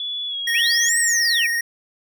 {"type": "tone with pitch glide", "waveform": "sine", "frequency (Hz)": [3425, 3297], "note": ["A7", "G#7"], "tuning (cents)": [-47, -13], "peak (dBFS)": -24, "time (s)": [0, 0.89], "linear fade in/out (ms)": 2, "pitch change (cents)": -66, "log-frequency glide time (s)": [0.27, 0.37]}
{"type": "tone with vibrato", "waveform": "square", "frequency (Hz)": 1864.7, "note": "A#6", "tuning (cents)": 0, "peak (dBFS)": -20, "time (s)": [0.47, 1.61], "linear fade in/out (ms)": 5, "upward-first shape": "square", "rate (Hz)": 18, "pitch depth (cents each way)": 15}
{"type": "linear two-way sweep", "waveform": "sine", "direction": "up then down", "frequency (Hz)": [2205, 8360, 2205], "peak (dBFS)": -18, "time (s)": [0.54, 1.47], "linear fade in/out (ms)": 10, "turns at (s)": 0.99}
{"effects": []}